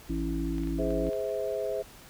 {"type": "harmonic tone", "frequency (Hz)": 55, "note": "A1", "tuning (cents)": 0, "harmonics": [1, 3, 5, 6], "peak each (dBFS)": [-32, -36, -33, -34], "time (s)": [0.09, 1.1], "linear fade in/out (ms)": 10}
{"type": "clicks", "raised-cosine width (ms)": 0.3, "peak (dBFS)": -32, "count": 6, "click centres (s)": [0.582, 0.635, 0.673, 0.906, 1.068, 1.132]}
{"type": "chord", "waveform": "sine", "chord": "Ab augmented", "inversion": "none", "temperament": "just", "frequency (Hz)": [415.3, 519.1, 648.9], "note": ["Ab4", "C5", "E5"], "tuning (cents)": [0, -14, -27], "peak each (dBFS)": -33, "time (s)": [0.78, 1.83], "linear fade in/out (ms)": 20}
{"effects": ["pink hiss -51 dBFS RMS until 2.09 s"]}